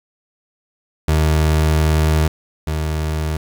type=tone pair in turn; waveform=30% pulse; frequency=77.78 / 77.78 Hz; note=D#2 / D#2; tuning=0 / 0 cents; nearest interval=unison; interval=0 cents; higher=neither; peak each=-10 / -16 dBFS; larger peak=first; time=1.08-2.28 / 2.67-3.37 s; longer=first; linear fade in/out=5 ms; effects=8-bit